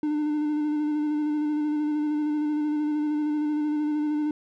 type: tone with vibrato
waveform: triangle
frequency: 300 Hz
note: D4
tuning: 37 cents sharp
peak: -21 dBFS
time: 0.03-4.31 s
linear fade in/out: 2 ms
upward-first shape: square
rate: 13 Hz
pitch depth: 18 cents each way
effects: none